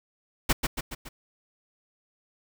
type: noise with echo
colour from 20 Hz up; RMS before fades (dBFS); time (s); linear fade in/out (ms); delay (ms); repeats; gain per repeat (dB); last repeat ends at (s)
pink; -21; 0.49-0.53; 10; 140; 4; -5; 1.09
effects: none